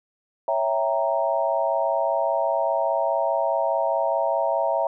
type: chord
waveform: sine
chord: C# diminished seventh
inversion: none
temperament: equal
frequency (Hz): 554.4 / 659.3 / 784 / 932.3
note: C#5 / E5 / G5 / Bb5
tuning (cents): 0 / 0 / 0 / 0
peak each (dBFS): -26 / -23 / -29 / -26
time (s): 0.48-4.87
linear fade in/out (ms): 2
effects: none